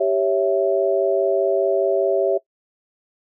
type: chord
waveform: sine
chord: C# diminished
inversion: second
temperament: equal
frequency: 392 / 554.4 / 659.3 Hz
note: G4 / C#5 / E5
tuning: 0 / 0 / 0 cents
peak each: -20 dBFS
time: 0-2.38 s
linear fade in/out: 10 ms
effects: noise-tail reverb RT60 0.1 s tail -20 dB re dry